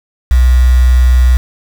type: tone with quantisation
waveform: sine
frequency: 62.3 Hz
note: B1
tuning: 16 cents sharp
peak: -4 dBFS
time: 0.31-1.37 s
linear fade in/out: 0 ms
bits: 4
effects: none